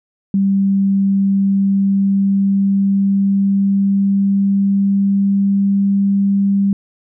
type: tone with pitch glide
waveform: sine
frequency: 196 to 198.16 Hz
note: G3 to G3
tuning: 0 to +19 cents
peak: -11 dBFS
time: 0.34-6.73 s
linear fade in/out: 2 ms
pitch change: +19 cents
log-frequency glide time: 0.86-5.85 s
effects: none